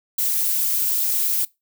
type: noise with flanger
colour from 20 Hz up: violet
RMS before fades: -21 dBFS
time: 0.18-1.45 s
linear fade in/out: 5 ms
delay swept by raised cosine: 0.23 to 5.23 ms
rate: 2.4 Hz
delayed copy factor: +0.5
effects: noise-tail reverb RT60 0.2 s tail -21 dB re dry